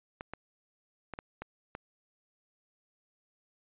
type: clicks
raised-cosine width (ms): 0.5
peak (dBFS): -24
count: 6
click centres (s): 0.209 / 0.336 / 1.137 / 1.189 / 1.42 / 1.751
effects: resampled to 8000 Hz